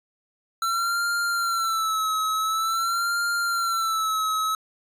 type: tone with vibrato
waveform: square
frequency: 1339 Hz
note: E6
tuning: 27 cents sharp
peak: -23 dBFS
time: 0.62-4.55 s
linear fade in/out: 2 ms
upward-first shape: sine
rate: 0.47 Hz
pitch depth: 74 cents each way
effects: resampled to 32000 Hz